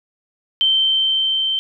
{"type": "tone with level ramp", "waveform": "sine", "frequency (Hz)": 3113, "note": "G7", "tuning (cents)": -13, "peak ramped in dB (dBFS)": [-12, -17], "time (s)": [0.61, 1.59], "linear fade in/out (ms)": 0, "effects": []}